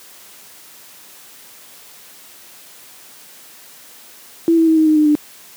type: tone with pitch steps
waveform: sine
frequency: 332 / 326.1 / 320.3 / 314.6 / 309.1 / 303.6 / 298.2 Hz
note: E4 / E4 / E4 / D#4 / D#4 / D#4 / D4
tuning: +12 / -19 / -50 / +19 / -11 / -42 / +27 cents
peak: -9 dBFS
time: 4.48-5.152 s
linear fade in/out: 0 ms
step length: 96 ms
effects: white hiss -42 dBFS RMS until 5.56 s + high-pass 150 Hz 12 dB/octave